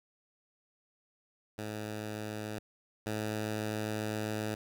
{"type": "tone pair in turn", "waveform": "10% pulse", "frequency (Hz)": [106.9, 107.47], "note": ["A2", "A2"], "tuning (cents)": [-49, -40], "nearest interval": "unison", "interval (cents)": 9, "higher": "second", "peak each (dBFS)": [-29, -25], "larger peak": "second", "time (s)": [[1.58, 2.59], [3.06, 4.55]], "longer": "second", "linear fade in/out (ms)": 5, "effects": []}